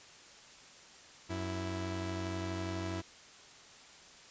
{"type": "tone pair together", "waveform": "sawtooth", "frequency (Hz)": [92.49, 329.6], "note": ["F#2", "E4"], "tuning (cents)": [0, 0], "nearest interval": "octave + minor seventh", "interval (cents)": 2200, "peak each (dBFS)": [-34, -35], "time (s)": [1.29, 3.02], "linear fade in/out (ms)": 20, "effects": ["white hiss -55 dBFS RMS until 4.3 s", "resampled to 16000 Hz"]}